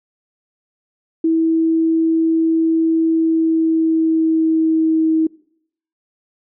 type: tone with pitch glide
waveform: sine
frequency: 325.1 to 319.1 Hz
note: E4 to D#4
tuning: -24 to +44 cents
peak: -12 dBFS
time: 1.24-5.27 s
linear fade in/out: 5 ms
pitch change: -32 cents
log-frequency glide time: 3.08-5.15 s
effects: noise-tail reverb RT60 0.7 s tail -23 dB re dry